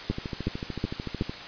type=two click trains; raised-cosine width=3 ms; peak=-13 / -19 dBFS; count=4 / 17; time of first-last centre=0.1-1.211 / 0.11-1.295 s; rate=2.7 / 13.5 Hz; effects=white hiss -39 dBFS RMS until 1.47 s + resampled to 11025 Hz